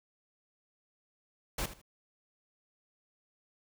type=noise with echo; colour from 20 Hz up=pink; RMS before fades=-34 dBFS; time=1.58-1.66 s; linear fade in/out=5 ms; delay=78 ms; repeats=2; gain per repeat=-13 dB; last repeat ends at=1.816 s; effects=none